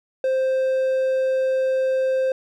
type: tone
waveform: triangle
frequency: 524 Hz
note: C5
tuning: 2 cents sharp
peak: -16 dBFS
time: 0.24-2.32 s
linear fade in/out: 2 ms
effects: none